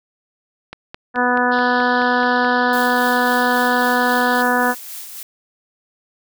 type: click train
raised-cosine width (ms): 0.3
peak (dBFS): -15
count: 9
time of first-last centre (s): 0.73-2.447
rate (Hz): 4.66
type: harmonic tone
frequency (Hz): 246.9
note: B3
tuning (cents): 0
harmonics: 1 / 2 / 3 / 4 / 5 / 6 / 7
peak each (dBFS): -21 / -22 / -21 / -21 / -25 / -21 / -22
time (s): 1.14-4.75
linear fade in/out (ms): 50
type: band-pass noise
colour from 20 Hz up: pink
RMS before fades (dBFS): -34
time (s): 1.51-4.43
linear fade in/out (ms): 20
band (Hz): 3000 to 5000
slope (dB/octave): 96
type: noise with tremolo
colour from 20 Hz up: blue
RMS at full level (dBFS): -31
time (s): 2.73-5.23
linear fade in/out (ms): 2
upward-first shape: sine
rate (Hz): 3.7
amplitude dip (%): 40
effects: none